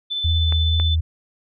sine tone with tremolo, 3520 Hz, A7, in tune, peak -21 dBFS, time 0.1-0.96 s, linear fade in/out 20 ms, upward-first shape sine, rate 16 Hz, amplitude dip 25%
sine tone with vibrato, 81 Hz, E2, 30 cents flat, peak -16 dBFS, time 0.24-1.01 s, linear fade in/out 10 ms, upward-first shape sine, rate 2.3 Hz, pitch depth 14 cents each way
clicks, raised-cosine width 0.5 ms, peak -15 dBFS, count 2, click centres 0.524 / 0.799 s
effects none

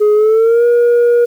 sine tone with pitch glide, 420.3 to 477.3 Hz, G#4 to A#4, +21 to +41 cents, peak -4 dBFS, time 0-1.26 s, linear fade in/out 20 ms, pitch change +220 cents, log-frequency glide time 0.14-0.65 s, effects tanh soft clip ceiling -6 dBFS + 7-bit

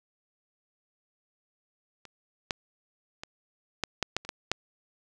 clicks, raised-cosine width 0.2 ms, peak -29 / -11 / -21 / -10 / -9 / -10 / -28 / -16 / -8 dBFS, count 9, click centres 2.053 / 2.508 / 3.235 / 3.837 / 4.027 / 4.166 / 4.25 / 4.291 / 4.516 s, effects none

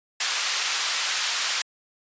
white band-pass noise, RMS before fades -26 dBFS, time 0.2-1.62 s, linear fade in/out 5 ms, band 1100 to 5800 Hz, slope 12 dB/octave, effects resampled to 16000 Hz

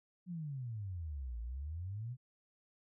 sine exponential two-way sweep, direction down then up, 185 to 55.6 to 130.1 Hz, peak -39 dBFS, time 0.26-2.17 s, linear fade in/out 50 ms, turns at 1.4 s, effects none

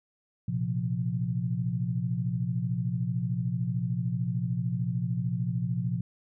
sine chord, Bb suspended second, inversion none, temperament equal with one note detuned, 116.54 / 129.91 / 174.61 Hz, Bb2 / C3 / F3, 0 / -12 / 0 cents, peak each -31 dBFS, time 0.48-6.01 s, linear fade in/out 5 ms, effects none

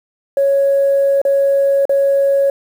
sine tone with dropouts, 554 Hz, C#5, 1 cent flat, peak -9 dBFS, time 0.37-2.5 s, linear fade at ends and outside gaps 2 ms, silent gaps 1.216-1.251 / 1.854-1.894 s, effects tanh soft clip ceiling -6 dBFS + 7-bit

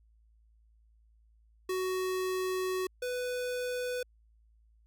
square tone pair in turn, 372.1 / 496.7 Hz, F#4 / B4, +10 / +10 cents, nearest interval perfect fourth, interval 500 cents, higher second, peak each -31 / -33 dBFS, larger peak first, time 1.69-2.87 / 3.02-4.03 s, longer first, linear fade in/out 5 ms, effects added 55 Hz sine -61 dBFS peak until 4.86 s

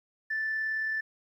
sine tone with amplitude modulation, 1760 Hz, A6, in tune, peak -26 dBFS, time 0.3-1.01 s, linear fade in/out 10 ms, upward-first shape sine, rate 38.9 Hz, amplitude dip 25%, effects tanh soft clip ceiling -24 dBFS + 11-bit

